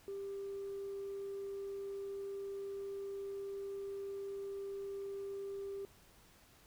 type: tone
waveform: sine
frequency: 395.4 Hz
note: G4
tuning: 15 cents sharp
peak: -39 dBFS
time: 0.08-5.85 s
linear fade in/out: 0 ms
effects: tanh soft clip ceiling -37 dBFS + pink hiss -64 dBFS RMS until 6.66 s